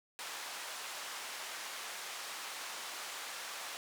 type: band-pass noise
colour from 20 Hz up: pink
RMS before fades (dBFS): -44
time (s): 0.19-3.77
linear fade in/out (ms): 0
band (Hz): 890 to 10000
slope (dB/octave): 12
effects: none